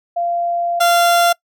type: tone pair in turn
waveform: sine / 30% pulse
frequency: 691 / 691 Hz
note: F5 / F5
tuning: -19 / -19 cents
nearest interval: unison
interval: 0 cents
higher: neither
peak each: -16 / -8 dBFS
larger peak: second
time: 0.16-0.8 / 0.8-1.33 s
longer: first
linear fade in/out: 10 ms
effects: noise-tail reverb RT60 0.1 s tail -24 dB re dry